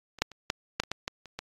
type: clicks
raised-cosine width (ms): 0.2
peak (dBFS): -28 / -6 / -29 / -10 / -7 / -24 / -13 / -14 / -28 / -18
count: 10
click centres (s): 0.187 / 0.22 / 0.317 / 0.501 / 0.8 / 0.836 / 0.916 / 1.079 / 1.257 / 1.39
effects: AAC 32 kbps